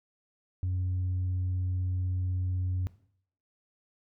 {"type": "tone with tanh clipping", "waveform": "sine", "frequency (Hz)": 91.6, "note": "F#2", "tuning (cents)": -17, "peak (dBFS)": -28, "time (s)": [0.63, 2.87], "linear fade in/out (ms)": 0, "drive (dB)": 1, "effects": ["noise-tail reverb RT60 0.6 s tail -17 dB re dry"]}